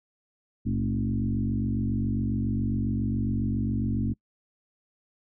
sine tone with frequency modulation, 164.81 Hz, E3, in tune, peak -24 dBFS, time 0.65-4.14 s, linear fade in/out 20 ms, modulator 47.3 Hz, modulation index 2.4, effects noise-tail reverb RT60 0.1 s tail -25 dB re dry

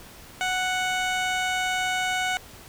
15% pulse tone with low-pass filter, 740 Hz, F#5, in tune, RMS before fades -26 dBFS, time 0.41-2.37 s, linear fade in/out 0 ms, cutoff 7800 Hz, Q 0.82, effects pink hiss -46 dBFS RMS until 2.68 s

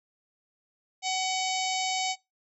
harmonic tone, 752 Hz, F#5, 28 cents sharp, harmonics 1 / 3 / 4 / 5 / 6 / 7 / 8 / 9 / 10, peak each -30 / -35 / -36 / -37 / -38 / -38 / -39 / -40 / -40 dBFS, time 1.02-2.16 s, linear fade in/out 50 ms, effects noise-tail reverb RT60 0.2 s tail -22 dB re dry

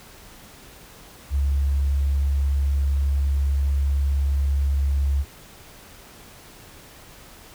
sine tone, 69.6 Hz, C#2, 8 cents sharp, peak -18 dBFS, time 1.3-5.25 s, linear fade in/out 50 ms, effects pink hiss -46 dBFS RMS until 7.54 s

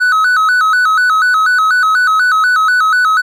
triangle tone with vibrato, 1379 Hz, F6, 22 cents flat, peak -6 dBFS, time 0-3.22 s, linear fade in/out 20 ms, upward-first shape square, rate 4.1 Hz, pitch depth 130 cents each way, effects none

